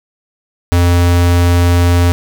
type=tone; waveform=square; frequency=87.31 Hz; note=F2; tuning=in tune; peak=-8 dBFS; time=0.72-2.12 s; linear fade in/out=0 ms; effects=none